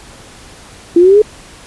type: exponential sweep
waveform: sine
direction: up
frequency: 334.8 to 434.7 Hz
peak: -3 dBFS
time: 0.96-1.22 s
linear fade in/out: 5 ms
effects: pink hiss -37 dBFS RMS until 1.66 s + resampled to 24000 Hz